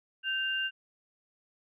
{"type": "tone pair together", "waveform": "sine", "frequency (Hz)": [1550.8, 2797], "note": ["G6", "F7"], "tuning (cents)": [-19, 2], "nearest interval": "minor seventh", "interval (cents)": 1021, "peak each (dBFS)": [-32, -31], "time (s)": [0.23, 0.71], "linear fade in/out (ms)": 50, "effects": []}